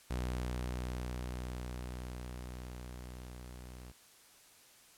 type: tone with level ramp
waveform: sawtooth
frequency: 61.74 Hz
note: B1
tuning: in tune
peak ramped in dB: -30 to -44 dBFS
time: 0.1-3.92 s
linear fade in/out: 10 ms
effects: white hiss -61 dBFS RMS until 4.97 s + low-pass 12000 Hz 12 dB/octave